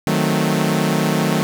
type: chord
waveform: sawtooth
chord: D# diminished seventh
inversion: none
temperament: equal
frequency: 155.56 / 185 / 220 / 261.6 Hz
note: D#3 / F#3 / A3 / C4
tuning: 0 / 0 / 0 / 0 cents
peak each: -16 / -17 / -17 / -21 dBFS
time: 0.07-1.43 s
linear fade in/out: 0 ms
effects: none